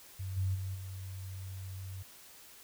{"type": "tone with level steps", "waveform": "sine", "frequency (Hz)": 94.8, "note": "F#2", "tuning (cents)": 43, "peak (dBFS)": [-36, -29, -35, -40], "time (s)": [0.19, 2.03], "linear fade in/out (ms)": 10, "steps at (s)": [0.36, 0.54, 0.74], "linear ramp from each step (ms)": 20, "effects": ["white hiss -55 dBFS RMS until 2.63 s"]}